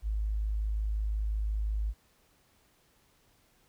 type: tone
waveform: sine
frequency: 52.8 Hz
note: G#1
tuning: 29 cents sharp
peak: -28 dBFS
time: 0.02-1.94 s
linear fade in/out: 50 ms
effects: pink hiss -67 dBFS RMS until 3.68 s